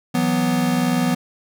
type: chord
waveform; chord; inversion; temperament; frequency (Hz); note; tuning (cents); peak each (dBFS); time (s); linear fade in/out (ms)
square; E suspended second; none; equal; 164.81 / 185 / 246.9; E3 / F#3 / B3; 0 / 0 / 0; -24 / -24 / -20; 0.14-1.15; 10
effects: none